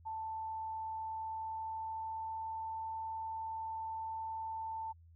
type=tone with pitch glide; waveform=sine; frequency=884 to 889.6 Hz; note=A5 to A5; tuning=+8 to +19 cents; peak=-38 dBFS; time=0.05-4.93 s; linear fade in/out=20 ms; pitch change=+11 cents; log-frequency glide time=0.99-2.69 s; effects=added 83 Hz sine -57 dBFS peak until 5.15 s